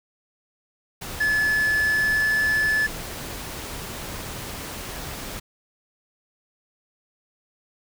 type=noise; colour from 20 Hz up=pink; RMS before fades=-34 dBFS; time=1.01-5.4 s; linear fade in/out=10 ms
type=tone with pitch glide; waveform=triangle; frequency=1722 to 1732 Hz; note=A6 to A6; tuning=-38 to -28 cents; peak=-17 dBFS; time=1.2-2.87 s; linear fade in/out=10 ms; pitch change=+10 cents; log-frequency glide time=1.33-2.44 s
effects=none